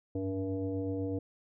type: tone with frequency modulation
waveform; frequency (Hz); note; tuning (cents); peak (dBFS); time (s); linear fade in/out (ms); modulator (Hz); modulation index
sine; 287.5; D4; -37; -31; 0.15-1.19; 5; 189; 1.2
effects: none